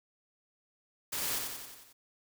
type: noise with echo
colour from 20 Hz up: white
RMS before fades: -35 dBFS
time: 1.12-1.39 s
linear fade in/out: 10 ms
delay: 90 ms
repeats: 6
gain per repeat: -4 dB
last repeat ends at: 1.93 s
effects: none